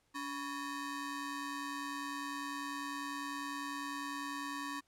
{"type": "ring-modulated tone", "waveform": "25% pulse", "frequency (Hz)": 700, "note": "F5", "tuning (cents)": 4, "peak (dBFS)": -32, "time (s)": [0.14, 4.81], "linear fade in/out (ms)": 20, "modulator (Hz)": 415, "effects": ["pink hiss -75 dBFS RMS until 4.87 s", "low-pass 11000 Hz 12 dB/octave"]}